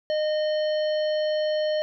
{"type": "harmonic tone", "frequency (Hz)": 613, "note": "D#5", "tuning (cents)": -26, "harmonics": [1, 3, 5, 7, 9], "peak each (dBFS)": [-22, -38, -37, -39, -51], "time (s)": [0.1, 1.82], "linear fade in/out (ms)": 0, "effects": []}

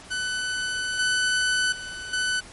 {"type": "tone with level steps", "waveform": "sawtooth", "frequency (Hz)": 1500, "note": "F#6", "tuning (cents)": 23, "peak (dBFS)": [-22, -17, -30, -19], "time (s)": [0.1, 2.41], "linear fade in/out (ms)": 20, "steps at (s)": [0.99, 1.72, 2.13], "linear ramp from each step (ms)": 5, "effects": ["pink hiss -45 dBFS RMS until 2.52 s", "MP3 48 kbps"]}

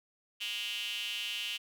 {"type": "tone with high-pass filter", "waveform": "square", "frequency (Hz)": 110, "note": "A2", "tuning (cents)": 0, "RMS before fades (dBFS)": -37, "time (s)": [0.4, 1.58], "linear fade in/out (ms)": 20, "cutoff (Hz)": 2900, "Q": 8.2, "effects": []}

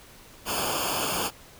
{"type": "noise with comb filter", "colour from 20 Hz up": "pink", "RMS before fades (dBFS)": -28, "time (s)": [0.45, 1.31], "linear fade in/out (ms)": 50, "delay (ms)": 0.51, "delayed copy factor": -1, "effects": ["pink hiss -50 dBFS RMS until 1.59 s"]}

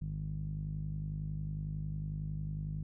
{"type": "tone with low-pass filter", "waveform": "sawtooth", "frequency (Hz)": 51, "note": "G#1", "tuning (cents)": -31, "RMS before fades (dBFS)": -38, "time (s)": [0.01, 2.83], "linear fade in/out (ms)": 5, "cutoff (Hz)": 160, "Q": 5.6, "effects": []}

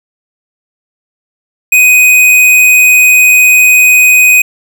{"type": "tone", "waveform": "square", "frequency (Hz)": 2499, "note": "D#7", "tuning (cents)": 7, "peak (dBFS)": -3, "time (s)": [1.72, 4.42], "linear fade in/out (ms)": 5, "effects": []}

